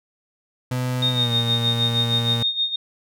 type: tone with pitch glide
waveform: 35% pulse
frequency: 126.2 to 117.07 Hz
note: B2 to A#2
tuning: +38 to +8 cents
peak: -20 dBFS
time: 0.71-2.43 s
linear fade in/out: 5 ms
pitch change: -130 cents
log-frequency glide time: 1.11-1.32 s
type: tone with tremolo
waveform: sine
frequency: 3689 Hz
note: A#7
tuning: 19 cents flat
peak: -17 dBFS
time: 1.02-2.76 s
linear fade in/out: 5 ms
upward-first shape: sine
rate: 6.4 Hz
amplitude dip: 75%
effects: none